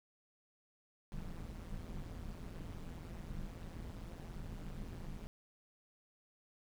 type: noise with amplitude modulation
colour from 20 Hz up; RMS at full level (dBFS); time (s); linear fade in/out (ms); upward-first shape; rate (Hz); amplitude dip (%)
brown; -42; 1.12-5.27; 0; sine; 169; 85
effects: none